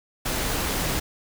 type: noise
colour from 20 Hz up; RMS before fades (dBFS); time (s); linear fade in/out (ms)
pink; -26; 0.25-1; 10
effects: none